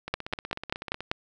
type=two click trains; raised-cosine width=0.3 ms; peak=-10 / -19 dBFS; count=6 / 16; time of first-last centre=0.14-1.115 / 0.08-1.006 s; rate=5.13 / 16.2 Hz; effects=none